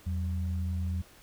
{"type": "tone pair together", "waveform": "sine", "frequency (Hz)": [84.01, 188.6], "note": ["E2", "F#3"], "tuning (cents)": [33, 33], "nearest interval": "octave + major second", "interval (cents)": 1400, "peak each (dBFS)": [-29, -38], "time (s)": [0.06, 1.02], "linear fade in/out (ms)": 10, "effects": ["pink hiss -56 dBFS RMS until 1.22 s"]}